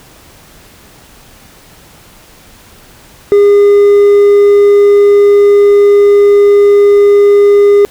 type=tone with hard clipping; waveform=triangle; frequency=407 Hz; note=G#4; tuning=35 cents flat; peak=-3 dBFS; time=3.32-7.85 s; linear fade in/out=0 ms; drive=5 dB; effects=pink hiss -39 dBFS RMS until 7.9 s